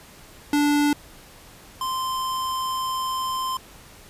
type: tone pair in turn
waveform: square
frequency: 291.9 / 1040.2 Hz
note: D4 / C6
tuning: -10 / -10 cents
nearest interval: octave + minor seventh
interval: 2200 cents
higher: second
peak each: -18 / -25 dBFS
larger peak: first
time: 0.53-0.93 / 1.81-3.57 s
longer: second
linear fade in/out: 2 ms
effects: pink hiss -47 dBFS RMS until 4.09 s + resampled to 32000 Hz